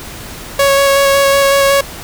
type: tone with vibrato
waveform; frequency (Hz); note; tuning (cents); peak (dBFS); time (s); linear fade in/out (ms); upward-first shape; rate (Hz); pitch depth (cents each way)
sawtooth; 554.4; C#5; 0; -4; 0.59-1.81; 5; square; 5.4; 9
effects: pink hiss -29 dBFS RMS until 2.03 s